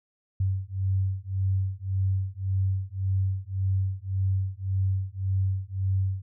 sine beating tone pair, 94.8 / 96.6 Hz, F#2 / G2, +43 / -25 cents, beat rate 1.8 Hz, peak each -27 / -27 dBFS, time 0.4-6.22 s, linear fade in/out 5 ms, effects none

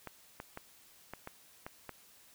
clicks, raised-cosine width 0.5 ms, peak -27 dBFS, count 7, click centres 0.073 / 0.401 / 0.574 / 1.136 / 1.274 / 1.665 / 1.893 s, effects white hiss -61 dBFS RMS until 2.34 s

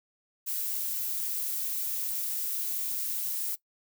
violet noise, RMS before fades -32 dBFS, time 0.46-3.56 s, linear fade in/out 20 ms, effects noise-tail reverb RT60 0.1 s tail -19 dB re dry

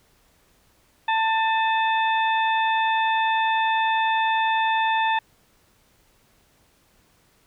harmonic tone with a mistuned harmonic, 890 Hz, A5, 20 cents sharp, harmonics 1 / 2 / 3 / 4, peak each -20 / -26 / -30 / -32 dBFS, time 1.08-5.19 s, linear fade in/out 5 ms, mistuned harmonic 3, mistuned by -54 cents, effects pink hiss -61 dBFS RMS until 7.46 s

